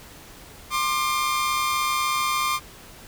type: tone pair together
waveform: sawtooth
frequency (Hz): 1059.4 / 1196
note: C6 / D6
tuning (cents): +21 / +31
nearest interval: major second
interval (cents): 210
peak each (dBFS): -22 / -20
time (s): 0.7-2.6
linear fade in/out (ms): 50
effects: pink hiss -45 dBFS RMS until 3.07 s